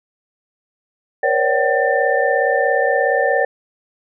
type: tone cluster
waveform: sine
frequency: 475.4 / 540 / 577 / 763 / 1789 Hz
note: A#4 / C#5 / D5 / G5 / A6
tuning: +34 / -45 / -31 / -47 / +28 cents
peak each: -20 dBFS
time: 1.23-3.45 s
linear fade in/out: 5 ms
effects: none